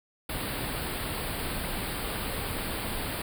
pink band-stop noise, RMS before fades -33 dBFS, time 0.29-3.22 s, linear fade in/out 5 ms, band 4800 to 8200 Hz, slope 96 dB/octave, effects none

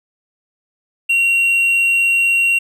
triangle tone, 2748 Hz, F7, 29 cents flat, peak -10 dBFS, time 1.09-2.59 s, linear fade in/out 10 ms, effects none

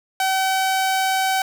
sawtooth tone, 763 Hz, G5, 47 cents flat, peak -14 dBFS, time 0.2-1.42 s, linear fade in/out 2 ms, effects none

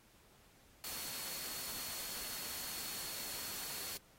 sine tone in noise, 4367 Hz, C#8, 27 cents flat, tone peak -50 dBFS, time 0.84-3.97 s, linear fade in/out 0 ms, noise white, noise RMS -44 dBFS, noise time 0.84-3.97 s, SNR -9 dB, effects pink hiss -66 dBFS RMS until 4.18 s + AAC 48 kbps

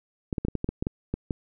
clicks, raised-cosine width 3 ms, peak -14 dBFS, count 11, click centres 0.328 / 0.382 / 0.45 / 0.484 / 0.553 / 0.644 / 0.69 / 0.825 / 0.869 / 1.14 / 1.308 s, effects none

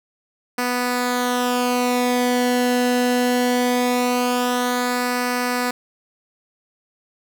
sawtooth tone with flanger, 246.9 Hz, B3, in tune, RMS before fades -20 dBFS, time 0.58-5.71 s, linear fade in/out 5 ms, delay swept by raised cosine 0.29 to 0.86 ms, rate 0.21 Hz, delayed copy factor -0.65, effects none

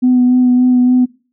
sine tone with vibrato, 250 Hz, B3, 21 cents sharp, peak -6 dBFS, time 0.02-1.06 s, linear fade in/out 20 ms, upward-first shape sine, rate 3.5 Hz, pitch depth 16 cents each way, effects noise-tail reverb RT60 0.4 s tail -22 dB re dry + tanh soft clip ceiling -3 dBFS

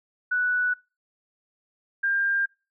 sine tone pair in turn, 1480 / 1598.3 Hz, F#6 / G6, 0 / +33 cents, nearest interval minor second, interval 133 cents, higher second, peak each -21 dBFS, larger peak neither, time 0.31-0.74 / 2.03-2.46 s, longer neither, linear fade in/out 10 ms, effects noise-tail reverb RT60 0.3 s tail -25 dB re dry

